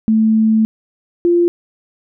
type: tone pair in turn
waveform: sine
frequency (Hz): 220 / 346.4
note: A3 / F4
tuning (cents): 0 / -14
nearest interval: minor sixth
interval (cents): 786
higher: second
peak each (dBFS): -9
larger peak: neither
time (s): 0.08-0.65 / 1.25-1.48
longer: first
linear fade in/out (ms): 0
effects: none